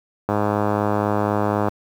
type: click train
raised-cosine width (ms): 1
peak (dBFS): -6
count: 146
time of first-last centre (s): 0.29-1.684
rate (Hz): 104
effects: high-pass 60 Hz 12 dB/octave + 7-bit